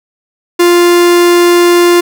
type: tone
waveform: 45% pulse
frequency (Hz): 349.2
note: F4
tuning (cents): 0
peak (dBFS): -4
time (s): 0.59-2.01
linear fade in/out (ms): 10
effects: none